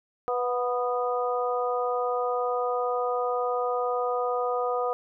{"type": "harmonic tone with a mistuned harmonic", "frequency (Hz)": 246.9, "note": "B3", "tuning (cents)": 0, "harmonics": [2, 3, 4, 5], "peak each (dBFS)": [-27, -30, -36, -31], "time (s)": [0.28, 4.93], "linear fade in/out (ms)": 0, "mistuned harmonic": 3, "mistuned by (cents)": -21, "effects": []}